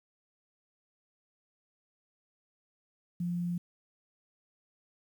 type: tone with quantisation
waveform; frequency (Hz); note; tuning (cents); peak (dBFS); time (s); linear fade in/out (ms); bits
sine; 174.61; F3; 0; -30; 3.2-3.58; 5; 10
effects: none